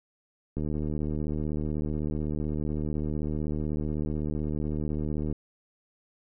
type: click train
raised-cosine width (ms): 3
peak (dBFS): -19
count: 362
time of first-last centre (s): 0.57-5.326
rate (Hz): 75.9
effects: none